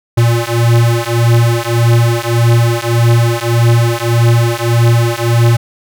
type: beating tone pair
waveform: square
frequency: 116.54 / 118.24 Hz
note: A#2 / A#2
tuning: 0 / +25 cents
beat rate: 1.7 Hz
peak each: -12 dBFS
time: 0.17-5.57 s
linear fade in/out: 10 ms
effects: none